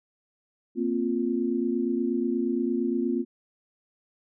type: chord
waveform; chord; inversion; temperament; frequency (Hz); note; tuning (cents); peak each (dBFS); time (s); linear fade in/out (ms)
sine; Bb suspended second; none; equal; 233.1 / 261.6 / 349.2; Bb3 / C4 / F4; 0 / 0 / 0; -28; 0.75-3.25; 50
effects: none

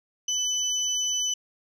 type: tone pair together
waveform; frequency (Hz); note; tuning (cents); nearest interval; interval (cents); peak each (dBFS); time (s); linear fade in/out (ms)
sine; 3000 / 5996; F#7 / F#8; +23 / +22; octave; 1199; -27 / -25; 0.28-1.34; 5
effects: tanh soft clip ceiling -18 dBFS

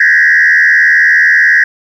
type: tone with frequency modulation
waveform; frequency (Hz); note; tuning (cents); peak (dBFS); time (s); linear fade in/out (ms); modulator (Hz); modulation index
sine; 1777; A6; +17; -3; 0-1.64; 5; 78.5; 2.3
effects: tanh soft clip ceiling 0 dBFS + 7-bit

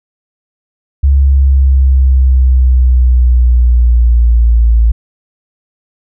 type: exponential sweep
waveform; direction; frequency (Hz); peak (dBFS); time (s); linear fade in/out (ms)
sine; down; 69.3 to 56.2; -4; 1.03-4.92; 10
effects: none

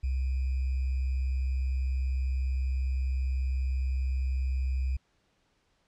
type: tone with sample-and-hold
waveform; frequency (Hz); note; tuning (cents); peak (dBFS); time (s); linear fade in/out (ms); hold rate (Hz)
sine; 65.2; C2; -5; -26; 0.03-4.97; 10; 2450
effects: pink hiss -71 dBFS RMS until 5.87 s + low-pass 6000 Hz 12 dB/octave

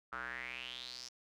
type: tone with band-pass filter sweep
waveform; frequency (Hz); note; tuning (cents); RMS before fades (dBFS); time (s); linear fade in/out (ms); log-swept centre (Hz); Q
square; 62.2; B1; +13; -45; 0.12-1.09; 10; 1300 to 5600; 6.1
effects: none

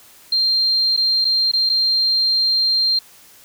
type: tone with dropouts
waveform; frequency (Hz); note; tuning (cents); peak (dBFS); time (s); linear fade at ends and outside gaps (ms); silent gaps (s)
sine; 4180; C8; -2; -14; 0.32-2.99; 5; 0.966-0.974 / 1.246-1.25 / 1.516-1.534 / 1.693-1.697
effects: white hiss -47 dBFS RMS until 3.44 s

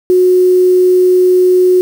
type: tone with quantisation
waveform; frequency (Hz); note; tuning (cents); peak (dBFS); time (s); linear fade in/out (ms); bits
sine; 365.3; F#4; -22; -5; 0.1-1.81; 0; 5
effects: none

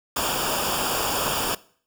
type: noise with comb filter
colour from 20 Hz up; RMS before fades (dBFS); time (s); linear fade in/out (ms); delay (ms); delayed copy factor
pink; -25; 0.16-1.55; 5; 0.49; -0.8
effects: noise-tail reverb RT60 0.5 s tail -20 dB re dry

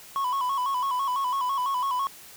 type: tone with vibrato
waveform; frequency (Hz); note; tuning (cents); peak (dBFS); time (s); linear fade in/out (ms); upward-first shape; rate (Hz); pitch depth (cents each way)
triangle; 1046.5; C6; 0; -22; 0.16-2.07; 0; square; 6; 84
effects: white hiss -47 dBFS RMS until 2.36 s

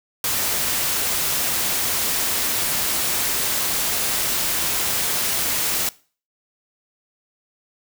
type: noise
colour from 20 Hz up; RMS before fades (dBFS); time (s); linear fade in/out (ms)
white; -22; 0.24-5.89; 2
effects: noise-tail reverb RT60 0.4 s tail -21 dB re dry

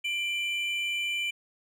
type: tone pair together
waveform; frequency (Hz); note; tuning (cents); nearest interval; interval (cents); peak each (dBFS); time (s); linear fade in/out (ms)
triangle; 2365 / 2998; D7 / F#7; +12 / +22; major third; 410; -28 / -31; 0.04-1.31; 10
effects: none

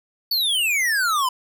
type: exponential sweep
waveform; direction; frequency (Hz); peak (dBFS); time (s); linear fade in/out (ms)
square; down; 4570 to 988; -19; 0.31-1.29; 5
effects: none

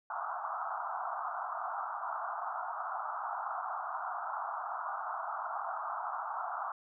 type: band-pass noise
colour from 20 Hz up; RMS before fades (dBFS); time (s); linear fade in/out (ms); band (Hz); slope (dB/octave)
white; -38; 0.1-6.72; 2; 670 to 1400; 96
effects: none

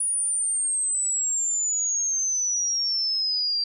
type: exponential sweep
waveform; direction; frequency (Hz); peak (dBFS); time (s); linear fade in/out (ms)
sine; down; 9760 to 4699; -22; 0-3.64; 5
effects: none

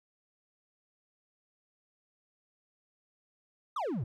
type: exponential sweep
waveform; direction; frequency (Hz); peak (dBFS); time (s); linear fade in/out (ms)
triangle; down; 1305 to 100.6; -29; 3.76-4.04; 5
effects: none

